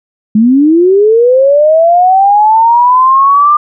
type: linear sweep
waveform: sine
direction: up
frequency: 207 to 1200 Hz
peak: -3 dBFS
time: 0.35-3.57 s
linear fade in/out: 5 ms
effects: none